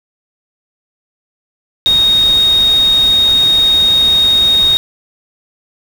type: tone in noise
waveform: sine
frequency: 3729 Hz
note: A#7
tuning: in tune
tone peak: -7 dBFS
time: 1.86-4.77 s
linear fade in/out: 0 ms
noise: pink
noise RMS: -25 dBFS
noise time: 1.86-4.77 s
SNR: +15 dB
effects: none